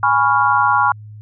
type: chord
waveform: sine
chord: C# dominant seventh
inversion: second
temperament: equal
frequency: 830.6 / 987.8 / 1108.7 / 1396.9 Hz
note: G#5 / B5 / C#6 / E#6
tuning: 0 / 0 / 0 / 0 cents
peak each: -17 dBFS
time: 0.03-0.92 s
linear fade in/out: 2 ms
effects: added 106 Hz sine -33 dBFS peak until 1.21 s